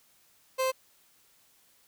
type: tone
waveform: 30% pulse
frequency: 522 Hz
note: C5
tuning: 4 cents flat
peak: -23 dBFS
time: 0.58-0.72 s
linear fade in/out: 20 ms
effects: white hiss -64 dBFS RMS until 1.87 s